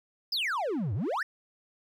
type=exponential two-way sweep; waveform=triangle; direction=down then up; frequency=5274 to 90 to 1936 Hz; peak=-26 dBFS; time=0.32-1.23 s; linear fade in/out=5 ms; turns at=0.94 s; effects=none